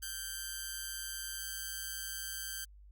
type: tone with amplitude modulation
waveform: 5% pulse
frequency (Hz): 1568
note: G6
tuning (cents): 0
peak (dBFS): -25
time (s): 0.02-2.65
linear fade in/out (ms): 10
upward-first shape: sine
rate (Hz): 160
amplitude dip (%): 65
effects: added 50 Hz sine -53 dBFS peak until 2.91 s + Opus 48 kbps